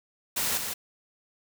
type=noise with echo; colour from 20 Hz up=white; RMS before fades=-28 dBFS; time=0.36-0.58 s; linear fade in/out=10 ms; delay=160 ms; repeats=1; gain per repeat=-5 dB; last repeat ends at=0.74 s; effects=none